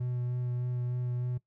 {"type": "tone with vibrato", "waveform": "triangle", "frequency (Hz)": 123.47, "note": "B2", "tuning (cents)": 0, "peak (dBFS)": -28, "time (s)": [0, 1.38], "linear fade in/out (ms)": 10, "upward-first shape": "sine", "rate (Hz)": 3.3, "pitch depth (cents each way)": 12, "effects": ["noise-tail reverb RT60 0.1 s tail -18 dB re dry"]}